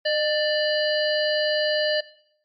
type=harmonic tone with a mistuned harmonic; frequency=590 Hz; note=D5; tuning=8 cents sharp; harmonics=1 / 3 / 5 / 7 / 8; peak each=-22 / -27 / -29 / -30 / -31 dBFS; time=0.05-2.01 s; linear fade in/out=10 ms; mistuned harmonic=1; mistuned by=+53 cents; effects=noise-tail reverb RT60 0.7 s tail -20 dB re dry + MP3 48 kbps